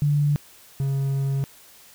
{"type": "tone pair in turn", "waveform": ["sine", "triangle"], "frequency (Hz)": [146, 137.01], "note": ["D3", "C#3"], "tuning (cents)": [-10, -20], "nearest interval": "minor second", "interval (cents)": 110, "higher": "first", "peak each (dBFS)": [-17, -19], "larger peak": "first", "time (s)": [[0.02, 0.36], [0.8, 1.44]], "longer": "second", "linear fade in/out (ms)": 0, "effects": ["white hiss -50 dBFS RMS until 1.94 s"]}